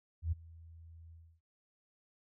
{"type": "tone with ADSR envelope", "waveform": "sine", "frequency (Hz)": 82.41, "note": "E2", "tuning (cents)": 0, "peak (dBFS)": -28, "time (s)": [0.22, 1.41], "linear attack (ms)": 100, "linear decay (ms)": 16, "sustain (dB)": -23, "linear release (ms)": 290, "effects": []}